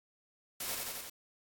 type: noise with echo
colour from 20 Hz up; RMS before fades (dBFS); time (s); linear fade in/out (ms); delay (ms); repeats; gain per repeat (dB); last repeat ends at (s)
white; -38; 0.6-0.75; 5; 87; 4; -2; 1.098
effects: AAC 64 kbps